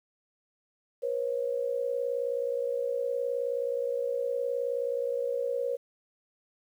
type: tone pair together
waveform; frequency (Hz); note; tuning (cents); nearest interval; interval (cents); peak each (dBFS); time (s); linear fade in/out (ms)
sine; 483.7 / 542.9; B4 / C#5; -36 / -36; major second; 200; -30 / -31; 1.02-5.77; 20
effects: 10-bit